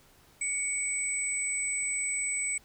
sine tone pair together, 2239 / 8000 Hz, C#7 / B8, +17 / +21 cents, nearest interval octave + minor seventh, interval 2204 cents, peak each -33 / -30 dBFS, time 0.41-2.58 s, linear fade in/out 5 ms, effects pink hiss -60 dBFS RMS until 2.64 s

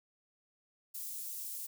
white high-pass noise, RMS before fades -42 dBFS, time 0.94-1.67 s, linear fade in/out 10 ms, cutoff 8300 Hz, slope 12 dB/octave, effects none

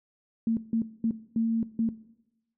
sine tone bursts at uneven times, 226.9 Hz, A#3, 47 cents flat, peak -22 dBFS, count 5, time 0.47-0.57 / 0.73-0.82 / 1.04-1.11 / 1.36-1.63 / 1.79-1.89 s, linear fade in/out 2 ms, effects noise-tail reverb RT60 0.9 s tail -18 dB re dry

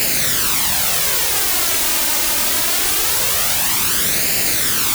white noise with flanger, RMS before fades -17 dBFS, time 0-4.94 s, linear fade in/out 0 ms, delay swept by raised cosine 0.42 to 3.32 ms, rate 0.23 Hz, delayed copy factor +0.6, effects none

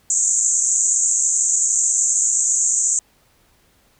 white band-pass noise, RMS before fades -18 dBFS, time 0.1-2.99 s, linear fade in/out 2 ms, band 6500 to 7800 Hz, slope 96 dB/octave, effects pink hiss -58 dBFS RMS until 3.99 s

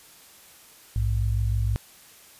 sine tone pair together, 59.15 / 105.4 Hz, A#1 / G#2, +26 / +26 cents, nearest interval minor seventh, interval 1000 cents, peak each -24 dBFS, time 0.96-1.76 s, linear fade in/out 0 ms, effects white hiss -51 dBFS RMS until 2.39 s + resampled to 32000 Hz

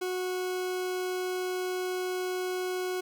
40% pulse tone, 366.8 Hz, F#4, 15 cents flat, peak -29 dBFS, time 0.01-3.01 s, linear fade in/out 10 ms, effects none

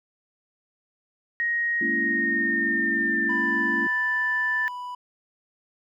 sine tone with pitch glide, 1878 to 1762.4 Hz, A#6 to A6, +12 to +2 cents, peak -22 dBFS, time 1.4-4.68 s, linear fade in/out 0 ms, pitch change -110 cents, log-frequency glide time 1.89-3.61 s
sine chord, A# half-diminished seventh, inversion third, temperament just, 209.8 / 233.1 / 279.7 / 335.6 Hz, G#3 / A#3 / C#4 / E4, +18 / 0 / +16 / +31 cents, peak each -34 / -32 / -32 / -31 dBFS, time 1.81-3.87 s, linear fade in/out 5 ms
triangle tone, 987.8 Hz, B5, in tune, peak -30 dBFS, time 3.29-4.95 s, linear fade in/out 5 ms
effects none

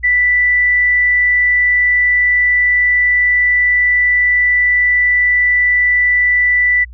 sine tone, 1975.5 Hz, B6, in tune, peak -9 dBFS, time 0.03-6.85 s, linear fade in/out 20 ms, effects added 60 Hz sine -31 dBFS peak until 6.93 s

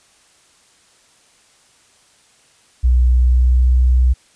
sine tone with pitch glide, 61.74 to 62.64 Hz, B1 to B1, 0 to +25 cents, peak -9 dBFS, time 2.83-4.14 s, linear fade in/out 20 ms, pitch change +25 cents, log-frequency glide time 3.15-3.67 s, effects white hiss -53 dBFS RMS until 4.35 s + resampled to 22050 Hz

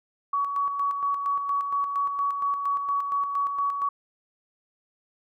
sine tone with tremolo, 1128 Hz, C#6, 30 cents sharp, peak -22 dBFS, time 0.33-3.89 s, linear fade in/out 5 ms, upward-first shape square, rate 4.3 Hz, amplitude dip 45%, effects none

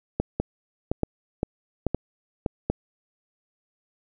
two click trains, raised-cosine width 2 ms, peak -10 / -9 dBFS, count 5 / 4, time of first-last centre 0.4-2.462 / 0.2-2.7 s, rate 1.94 / 1.2 Hz, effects none

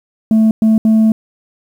sine tone bursts at uneven times, 220 Hz, A3, in tune, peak -4 dBFS, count 3, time 0.31-0.51 / 0.62-0.78 / 0.85-1.12 s, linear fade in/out 2 ms, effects tanh soft clip ceiling -6 dBFS + 7-bit

